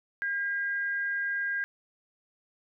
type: tone pair together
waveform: sine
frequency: 1615.3 / 1968 Hz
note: G#6 / B6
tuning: -49 / -7 cents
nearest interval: minor third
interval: 342 cents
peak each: -28 / -39 dBFS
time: 0.22-1.64 s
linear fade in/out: 0 ms
effects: none